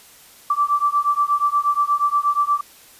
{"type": "beating tone pair", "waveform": "sine", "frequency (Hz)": [1161, 1169.4], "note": ["D6", "D6"], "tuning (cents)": [-20, -8], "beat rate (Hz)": 8.4, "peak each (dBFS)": -19, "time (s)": [0.5, 2.61], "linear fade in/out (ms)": 5, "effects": ["white hiss -47 dBFS RMS until 2.99 s", "resampled to 32000 Hz"]}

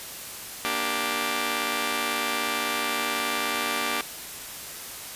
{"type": "chord", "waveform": "5% pulse", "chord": "G minor", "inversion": "first", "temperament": "just", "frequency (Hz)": [235.2, 294, 392], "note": ["Bb3", "D4", "G4"], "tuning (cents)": [16, 2, 0], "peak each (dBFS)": [-20, -20, -20], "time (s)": [0.65, 4.01], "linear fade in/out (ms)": 0, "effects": ["white hiss -38 dBFS RMS until 5.15 s", "resampled to 32000 Hz"]}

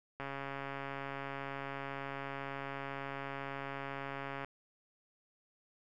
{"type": "click train", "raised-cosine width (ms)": 0.5, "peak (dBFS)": -26, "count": 587, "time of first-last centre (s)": [0.2, 4.446], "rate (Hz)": 138, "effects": []}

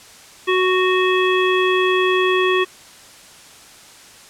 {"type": "harmonic tone", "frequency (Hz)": 370, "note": "F#4", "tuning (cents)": 0, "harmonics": [1, 3, 5, 7, 9], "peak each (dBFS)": [-16, -21, -23, -24, -26], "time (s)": [0.47, 2.65], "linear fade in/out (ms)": 20, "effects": ["white hiss -43 dBFS RMS until 4.29 s", "low-pass 9000 Hz 12 dB/octave"]}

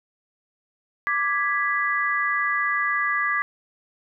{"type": "chord", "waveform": "sine", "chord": "G# diminished", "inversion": "second", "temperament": "equal", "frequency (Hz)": [1174.7, 1661.2, 1975.5], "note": ["D6", "G#6", "B6"], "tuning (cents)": [0, 0, 0], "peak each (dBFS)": -25, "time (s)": [1.07, 3.42], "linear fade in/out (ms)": 0, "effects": []}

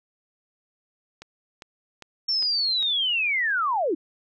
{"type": "click train", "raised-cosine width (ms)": 0.2, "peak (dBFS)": -23, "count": 5, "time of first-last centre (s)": [1.22, 2.826], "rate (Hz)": 2.49}
{"type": "linear sweep", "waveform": "sine", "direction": "down", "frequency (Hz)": [5480, 277.2], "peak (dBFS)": -21, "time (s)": [2.28, 3.95], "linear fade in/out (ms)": 10}
{"effects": []}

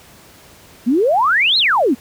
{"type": "exponential two-way sweep", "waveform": "sine", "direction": "up then down", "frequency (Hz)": [220.2, 4317, 220.2], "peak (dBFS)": -11, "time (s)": [0.86, 1.95], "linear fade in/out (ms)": 20, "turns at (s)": 1.58, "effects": ["pink hiss -44 dBFS RMS until 2 s", "high-pass 60 Hz 12 dB/octave"]}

